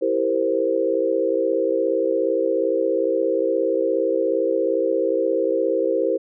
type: chord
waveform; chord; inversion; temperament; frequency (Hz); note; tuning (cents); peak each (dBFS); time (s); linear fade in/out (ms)
sine; C dominant seventh; first; equal; 329.6 / 392 / 466.2 / 523.3; E4 / G4 / Bb4 / C5; 0 / 0 / 0 / 0; -25 / -24 / -23 / -22; 0.01-6.18; 20
effects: none